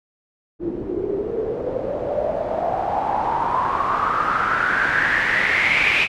white noise with low-pass filter sweep, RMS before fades -21 dBFS, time 0.59-6.08 s, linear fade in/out 50 ms, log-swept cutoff 330 to 2500 Hz, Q 7.5, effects none

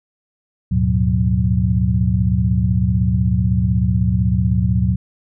sine tone cluster, 75.5 / 105.4 / 121.4 / 182.9 Hz, D2 / G#2 / B2 / F#3, +48 / +26 / -29 / -20 cents, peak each -19 dBFS, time 0.71-4.96 s, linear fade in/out 10 ms, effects none

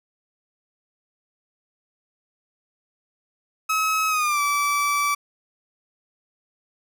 30% pulse tone with pitch glide, 1283 to 1156.3 Hz, E6 to D6, -47 to -27 cents, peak -17 dBFS, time 3.69-5.15 s, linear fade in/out 10 ms, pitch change -180 cents, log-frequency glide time 4.08-4.41 s, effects none

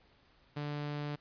sawtooth tone, 146.83 Hz, D3, in tune, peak -32 dBFS, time 0.56-1.16 s, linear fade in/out 10 ms, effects pink hiss -66 dBFS RMS until 1.2 s + resampled to 11025 Hz

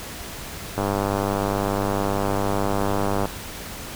click train, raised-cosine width 1 ms, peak -9 dBFS, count 248, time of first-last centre 0.78-3.255 s, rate 99.8 Hz, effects pink hiss -35 dBFS RMS until 3.95 s

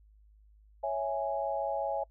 sine chord, C# minor, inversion none, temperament equal, 554.4 / 659.3 / 830.6 Hz, C#5 / E5 / G#5, 0 / 0 / 0 cents, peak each -34 dBFS, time 0.83-2.04 s, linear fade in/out 10 ms, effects noise-tail reverb RT60 0.1 s tail -25 dB re dry + added 52 Hz sine -57 dBFS peak until 2.1 s

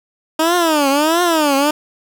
15% pulse tone with vibrato, 311.1 Hz, D#4, in tune, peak -6 dBFS, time 0.39-1.71 s, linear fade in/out 5 ms, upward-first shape triangle, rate 1.5 Hz, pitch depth 250 cents each way, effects none

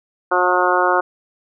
harmonic tone, 180.3 Hz, F#3, 45 cents flat, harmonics 2 / 3 / 4 / 5 / 6 / 7 / 8, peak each -21 / -21 / -21 / -21 / -21 / -21 / -21 dBFS, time 0.31-1.01 s, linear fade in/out 10 ms, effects none

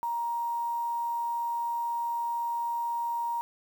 sine tone with quantisation, 939 Hz, A#5, 12 cents sharp, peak -28 dBFS, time 0.03-3.41 s, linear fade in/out 0 ms, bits 8, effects none

